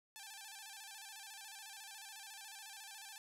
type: tone with vibrato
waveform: 5% pulse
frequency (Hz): 830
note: G#5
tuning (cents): -1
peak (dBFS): -38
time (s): 0.16-3.18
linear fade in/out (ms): 0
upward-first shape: square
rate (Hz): 14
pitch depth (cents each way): 85
effects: none